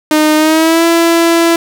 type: tone with pitch glide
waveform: sawtooth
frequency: 307.1 to 334.9 Hz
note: D#4 to E4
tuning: -23 to +27 cents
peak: -3 dBFS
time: 0.11-1.56 s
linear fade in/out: 2 ms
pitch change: +150 cents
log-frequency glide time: 0.36-0.85 s
effects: none